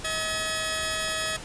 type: tone pair together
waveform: 10% pulse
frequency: 636.8 / 1700 Hz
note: D#5 / G#6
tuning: +40 / +40 cents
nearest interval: octave + perfect fourth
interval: 1700 cents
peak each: -21 dBFS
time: 0.04-1.37 s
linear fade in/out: 10 ms
effects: pink hiss -40 dBFS RMS until 1.44 s + resampled to 22050 Hz